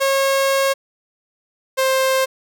sawtooth tone pair in turn, 544 / 527.3 Hz, C#5 / C5, -33 / +13 cents, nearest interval minor second, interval 54 cents, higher first, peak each -11 dBFS, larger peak neither, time 0-0.74 / 1.77-2.26 s, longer first, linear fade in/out 20 ms, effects none

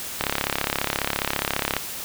click train, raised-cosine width 0.3 ms, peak -5 dBFS, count 55, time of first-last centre 0.21-1.766 s, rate 34.7 Hz, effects white hiss -33 dBFS RMS until 2.04 s

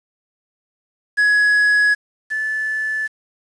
triangle / sine tone pair in turn, 1679 / 1742.6 Hz, G#6 / A6, +18 / -17 cents, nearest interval minor second, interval 65 cents, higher second, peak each -10 / -19 dBFS, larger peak first, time 1.17-1.95 / 2.3-3.08 s, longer neither, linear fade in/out 20 ms, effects resampled to 22050 Hz + 7-bit

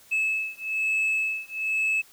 sine beating tone pair, 2601 / 2602.1 Hz, E7 / E7, -24 / -23 cents, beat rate 1.1 Hz, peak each -25 / -25 dBFS, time 0.11-2.02 s, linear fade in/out 20 ms, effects tanh soft clip ceiling -20 dBFS + white hiss -54 dBFS RMS until 2.12 s

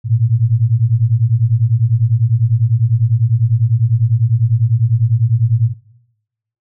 sine beating tone pair, 109 / 119 Hz, A2 / A#2, -16 / +36 cents, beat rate 10 Hz, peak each -13 dBFS, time 0.04-5.74 s, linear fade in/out 50 ms, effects noise-tail reverb RT60 0.9 s tail -20 dB re dry

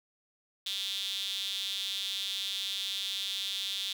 sawtooth tone with high-pass filter, 196 Hz, G3, in tune, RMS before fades -35 dBFS, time 0.66-3.93 s, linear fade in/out 5 ms, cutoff 3500 Hz, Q 7.4, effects none

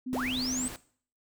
sine tone with vibrato, 254.1 Hz, B3, 49 cents sharp, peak -32 dBFS, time 0.06-0.68 s, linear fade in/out 10 ms, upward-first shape triangle, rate 4.9 Hz, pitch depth 9 cents each way
pink noise, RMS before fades -42 dBFS, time 0.13-0.76 s, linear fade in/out 0 ms
sine linear sweep, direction up, 155.56 to 8372 Hz, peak -31 dBFS, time 0.13-0.68 s, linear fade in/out 0 ms
effects noise-tail reverb RT60 0.5 s tail -18 dB re dry

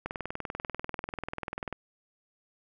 click train, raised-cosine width 0.5 ms, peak -19 dBFS, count 35, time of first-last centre 0.06-1.727 s, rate 20.4 Hz, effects none

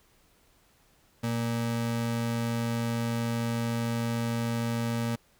square ring-modulated tone, 175.4 Hz, F3, 8 cents sharp, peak -25 dBFS, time 1.23-5.16 s, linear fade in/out 10 ms, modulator 56.7 Hz, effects pink hiss -64 dBFS RMS until 5.39 s

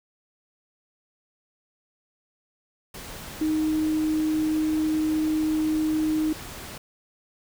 sine tone in noise, 311.1 Hz, D#4, in tune, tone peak -21 dBFS, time 3.41-6.33 s, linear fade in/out 5 ms, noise pink, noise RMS -39 dBFS, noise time 2.94-6.78 s, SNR +15 dB, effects none

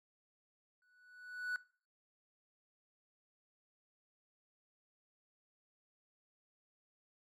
triangle tone with exponential growth, 1480 Hz, F#6, in tune, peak -32 dBFS, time 0.82-1.56 s, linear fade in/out 1 ms, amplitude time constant 160 ms, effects noise-tail reverb RT60 0.4 s tail -20 dB re dry + AAC 64 kbps

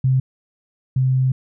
sine tone pair in turn, 130.81 / 130.24 Hz, C3 / C3, 0 / -8 cents, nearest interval unison, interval 8 cents, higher first, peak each -13 / -14 dBFS, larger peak first, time 0.04-0.2 / 0.96-1.32 s, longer second, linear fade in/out 5 ms, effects none

